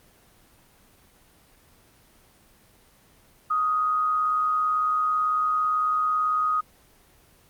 sine tone with amplitude modulation, 1249 Hz, D#6, 6 cents sharp, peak -19 dBFS, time 3.5-6.61 s, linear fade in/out 10 ms, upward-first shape sine, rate 138 Hz, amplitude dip 35%, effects pink hiss -57 dBFS RMS until 7.49 s + Opus 24 kbps

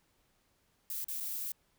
violet noise with dropouts, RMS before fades -38 dBFS, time 0.9-1.52 s, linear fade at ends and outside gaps 2 ms, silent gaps 1.044-1.083 / 1.202-1.206 s, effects pink hiss -73 dBFS RMS until 1.78 s

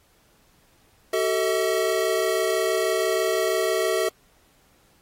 square tone cluster, 379.9 / 446 / 641 Hz, F#4 / A4 / E5, +46 / +23 / -49 cents, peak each -26 dBFS, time 1.13-4.09 s, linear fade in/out 5 ms, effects pink hiss -61 dBFS RMS until 5.01 s + AAC 48 kbps

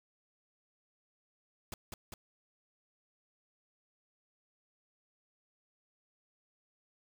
pink noise with echo, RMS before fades -42 dBFS, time 1.72-1.74 s, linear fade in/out 2 ms, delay 200 ms, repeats 2, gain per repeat -2 dB, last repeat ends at 2.14 s, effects none

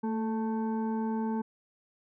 sine tone with frequency modulation, 223.3 Hz, A3, 26 cents sharp, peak -28 dBFS, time 0.03-1.42 s, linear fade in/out 10 ms, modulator 661 Hz, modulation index 0.72, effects none

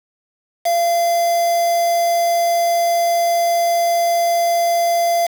triangle tone with quantisation, 685 Hz, F5, 34 cents flat, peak -12 dBFS, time 0.65-5.27 s, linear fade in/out 10 ms, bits 4, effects none

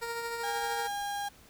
15% pulse tone with tremolo, 466.1 Hz, A#4, in tune, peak -26 dBFS, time 0.01-0.88 s, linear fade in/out 20 ms, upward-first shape triangle, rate 13 Hz, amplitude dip 40%
35% pulse tone, 811 Hz, G#5, 41 cents flat, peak -31 dBFS, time 0.43-1.29 s, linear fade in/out 10 ms
effects pink hiss -57 dBFS RMS until 1.49 s

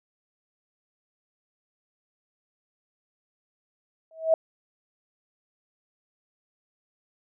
sine tone with exponential growth, 645 Hz, E5, 38 cents flat, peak -13 dBFS, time 4.11-4.34 s, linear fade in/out 2 ms, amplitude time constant 48 ms, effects none

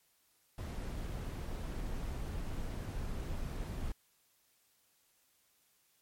brown noise, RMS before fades -39 dBFS, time 0.58-3.92 s, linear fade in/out 2 ms, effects white hiss -72 dBFS RMS until 6.01 s + MP3 64 kbps

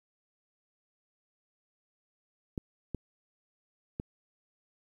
clicks, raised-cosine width 3 ms, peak -21 dBFS, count 3, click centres 2.578 / 2.947 / 3.999 s, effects 10-bit

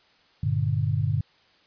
sine chord, G minor, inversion none, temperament just, 98 / 117.6 / 147 Hz, G2 / Bb2 / D3, 0 / +16 / +2 cents, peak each -26 dBFS, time 0.43-1.21 s, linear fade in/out 5 ms, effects white hiss -60 dBFS RMS until 1.66 s + resampled to 11025 Hz

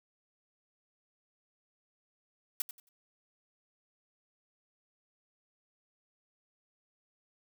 blue noise with echo, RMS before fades -32 dBFS, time 2.6-2.62 s, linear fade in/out 2 ms, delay 90 ms, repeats 3, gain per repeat -12 dB, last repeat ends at 2.89 s, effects none

